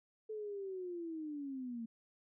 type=linear sweep; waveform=sine; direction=down; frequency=437.9 to 224 Hz; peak=-40 dBFS; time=0.29-1.86 s; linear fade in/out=10 ms; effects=none